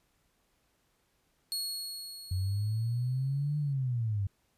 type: tone with exponential decay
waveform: sawtooth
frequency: 4332 Hz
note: C#8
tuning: 41 cents flat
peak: -28 dBFS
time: 1.52-3.73 s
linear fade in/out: 0 ms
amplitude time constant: 480 ms
type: linear two-way sweep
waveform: sine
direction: up then down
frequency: 89 to 150 to 95.6 Hz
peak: -28 dBFS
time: 2.31-4.27 s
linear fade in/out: 5 ms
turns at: 3.58 s
effects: pink hiss -73 dBFS RMS until 4.57 s + resampled to 32000 Hz